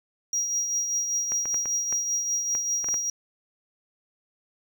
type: tone with tremolo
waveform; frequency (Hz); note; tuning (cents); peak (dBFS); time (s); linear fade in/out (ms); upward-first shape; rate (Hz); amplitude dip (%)
triangle; 5720; F8; +41; -21; 0.33-3.1; 2; triangle; 5.1; 50
type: clicks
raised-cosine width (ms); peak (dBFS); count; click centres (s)
0.5; -22; 9; 1.32 / 1.456 / 1.544 / 1.657 / 1.926 / 2.551 / 2.844 / 2.887 / 2.942
effects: none